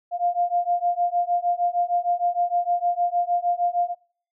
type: beating tone pair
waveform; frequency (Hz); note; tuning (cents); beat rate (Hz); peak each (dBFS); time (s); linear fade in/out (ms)
sine; 698.5 / 705; F5 / F5; 0 / +16; 6.5; -23; 0.11-3.95; 50
effects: noise-tail reverb RT60 0.5 s tail -22 dB re dry